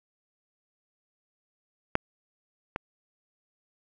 clicks, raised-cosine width 0.5 ms, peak -7 / -15 dBFS, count 2, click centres 1.954 / 2.761 s, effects none

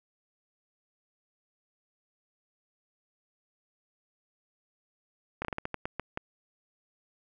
slowing click train, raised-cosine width 0.5 ms, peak -17 dBFS, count 10, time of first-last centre 5.42-6.174 s, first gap 28 ms, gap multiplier 1.26, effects none

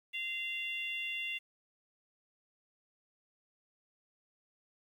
harmonic tone, 692 Hz, F5, 16 cents flat, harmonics 3 / 4 / 5, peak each -41 / -37 / -44 dBFS, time 0.13-1.39 s, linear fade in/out 20 ms, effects 10-bit

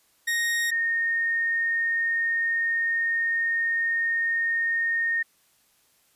40% pulse / sine tone pair in turn, 1864.7 / 1842.2 Hz, A#6 / A#6, 0 / -21 cents, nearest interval unison, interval 21 cents, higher first, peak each -22 dBFS, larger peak neither, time 0.27-0.71 / 0.71-5.23 s, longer second, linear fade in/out 10 ms, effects white hiss -64 dBFS RMS until 6.15 s + resampled to 32000 Hz

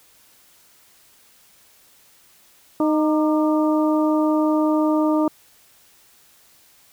harmonic tone with a mistuned harmonic, 308.5 Hz, D#4, 15 cents flat, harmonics 1 / 2 / 3 / 4, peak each -17 / -23 / -27 / -29 dBFS, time 2.8-5.28 s, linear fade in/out 2 ms, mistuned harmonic 4, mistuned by -53 cents, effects white hiss -54 dBFS RMS until 6.92 s

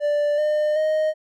triangle tone with pitch steps, 587.3 / 604.2 / 621.5 Hz, D5 / D5 / D#5, 0 / +49 / -2 cents, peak -16 dBFS, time 0-1.14 s, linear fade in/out 50 ms, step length 380 ms, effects none

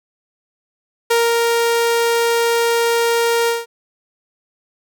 sawtooth tone with ADSR envelope, 466.2 Hz, A#4, in tune, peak -8 dBFS, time 1.1-3.66 s, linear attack 10 ms, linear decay 200 ms, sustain -2 dB, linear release 180 ms, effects none

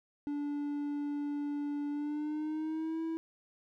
triangle tone with pitch glide, 290 to 325.5 Hz, D4 to E4, -22 to -22 cents, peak -31 dBFS, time 0.27-3.17 s, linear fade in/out 0 ms, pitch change +200 cents, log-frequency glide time 1.9-3.02 s, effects none

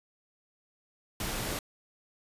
pink noise, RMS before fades -34 dBFS, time 1.2-1.59 s, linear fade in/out 2 ms, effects resampled to 32000 Hz

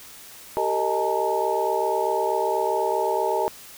sine tone cluster, 390.4 / 455 / 621 / 852 / 920 Hz, G4 / A#4 / D#5 / G#5 / A#5, -7 / -42 / -3 / +44 / -23 cents, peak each -27 dBFS, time 0.57-3.48 s, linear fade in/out 0 ms, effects white hiss -44 dBFS RMS until 3.77 s

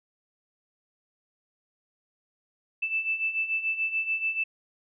sine beating tone pair, 2637 / 2643.9 Hz, E7 / E7, 0 / +5 cents, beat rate 6.9 Hz, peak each -32 / -27 dBFS, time 2.82-4.44 s, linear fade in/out 10 ms, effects none

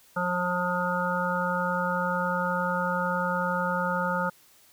harmonic tone, 178.9 Hz, F3, 42 cents sharp, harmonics 1 / 3 / 5 / 7 / 8, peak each -31 / -31 / -31 / -31 / -31 dBFS, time 0.16-4.3 s, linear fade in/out 10 ms, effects white hiss -58 dBFS RMS until 4.72 s

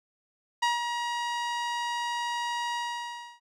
sawtooth tone with ADSR envelope, 953 Hz, A#5, 38 cents sharp, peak -18 dBFS, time 0.62-3.4 s, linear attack 10 ms, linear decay 160 ms, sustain -7 dB, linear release 650 ms, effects low-pass 6000 Hz 12 dB/octave

